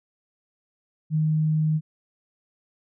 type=tone; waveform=sine; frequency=155.56 Hz; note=D#3; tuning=in tune; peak=-19 dBFS; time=1.1-1.81 s; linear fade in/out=50 ms; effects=none